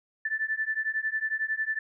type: beating tone pair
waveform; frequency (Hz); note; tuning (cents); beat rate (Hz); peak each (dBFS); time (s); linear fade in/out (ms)
sine; 1754 / 1765; A6 / A6; -6 / +5; 11; -30; 0.25-1.79; 5
effects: none